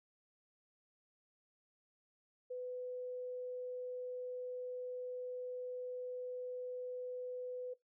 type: tone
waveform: sine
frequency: 500 Hz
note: B4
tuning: 21 cents sharp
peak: -40 dBFS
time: 2.5-7.74 s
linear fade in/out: 10 ms
effects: noise-tail reverb RT60 0.2 s tail -21 dB re dry